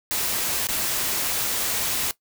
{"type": "noise with dropouts", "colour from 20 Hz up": "white", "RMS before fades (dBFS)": -25, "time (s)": [0.11, 2.11], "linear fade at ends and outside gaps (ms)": 0, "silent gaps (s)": [0.67, 0.687], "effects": ["noise-tail reverb RT60 0.1 s tail -18 dB re dry"]}